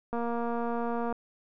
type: click train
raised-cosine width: 1 ms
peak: -20 dBFS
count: 235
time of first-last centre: 0.13-1.126 s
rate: 235 Hz
effects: none